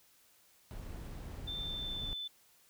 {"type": "noise", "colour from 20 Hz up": "brown", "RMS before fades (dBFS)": -44, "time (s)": [0.71, 2.13], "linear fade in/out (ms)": 0}
{"type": "tone with pitch glide", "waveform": "sine", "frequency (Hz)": [3559, 3516], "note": ["A7", "A7"], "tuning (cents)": [19, -2], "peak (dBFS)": -38, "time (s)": [1.47, 2.28], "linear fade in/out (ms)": 10, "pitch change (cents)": -21, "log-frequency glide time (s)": [1.68, 2.17]}
{"effects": ["white hiss -66 dBFS RMS until 2.69 s"]}